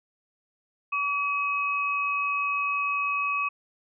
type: tone pair together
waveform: sine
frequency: 1141 / 2549 Hz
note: C#6 / D#7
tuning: +50 / +41 cents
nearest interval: octave + major second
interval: 1391 cents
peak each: -27 dBFS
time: 0.92-3.49 s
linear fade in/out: 10 ms
effects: none